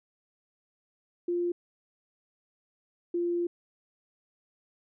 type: tone pair in turn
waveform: sine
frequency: 349.2 / 346.6 Hz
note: F4 / F4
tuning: 0 / -13 cents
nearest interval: unison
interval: 13 cents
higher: first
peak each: -26 dBFS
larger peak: neither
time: 1.28-1.52 / 3.14-3.47 s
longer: second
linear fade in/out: 5 ms
effects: none